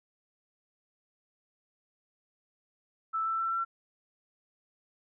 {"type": "tone with pitch steps", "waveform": "sine", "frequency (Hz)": [1318.5, 1330, 1341.5, 1353.2], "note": ["E6", "E6", "E6", "E6"], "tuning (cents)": [0, 15, 30, 45], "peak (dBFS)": -28, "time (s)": [3.13, 3.65], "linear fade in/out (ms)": 20, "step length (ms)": 130, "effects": []}